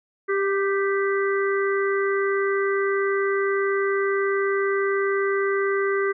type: harmonic tone with a mistuned harmonic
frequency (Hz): 395.1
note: G4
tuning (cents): +14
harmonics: 1 / 3 / 4 / 5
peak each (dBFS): -21 / -29 / -30 / -30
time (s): 0.28-6.13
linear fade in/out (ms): 20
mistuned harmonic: 4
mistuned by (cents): -30
effects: none